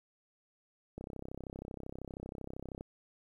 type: click train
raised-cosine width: 2 ms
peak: -29 dBFS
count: 61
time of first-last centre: 0.98-2.809 s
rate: 32.8 Hz
effects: 11-bit

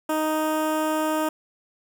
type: tone with notch filter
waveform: 15% pulse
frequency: 311.1 Hz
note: D#4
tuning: in tune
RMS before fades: -24 dBFS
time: 0.09-1.29 s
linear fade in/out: 5 ms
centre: 4300 Hz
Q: 0.76
effects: none

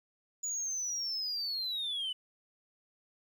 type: linear sweep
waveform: sine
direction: down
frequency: 6920 to 2960 Hz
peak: -31 dBFS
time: 0.43-2.13 s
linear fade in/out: 10 ms
effects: tanh soft clip ceiling -31 dBFS + 11-bit

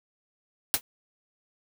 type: noise with exponential decay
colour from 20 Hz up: white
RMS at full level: -18 dBFS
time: 0.74-0.81 s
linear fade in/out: 0 ms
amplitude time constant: 15 ms
effects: none

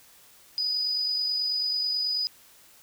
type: tone with amplitude modulation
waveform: sine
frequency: 4960 Hz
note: D#8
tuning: 6 cents flat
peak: -23 dBFS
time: 0.58-2.27 s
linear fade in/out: 0 ms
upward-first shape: sine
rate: 49.2 Hz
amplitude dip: 35%
effects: white hiss -55 dBFS RMS until 2.82 s

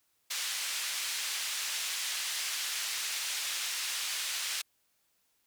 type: band-pass noise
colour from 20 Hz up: pink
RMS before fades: -35 dBFS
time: 0.3-4.62 s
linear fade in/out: 10 ms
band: 2400 to 9600 Hz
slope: 12 dB/octave
effects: white hiss -74 dBFS RMS until 5.46 s

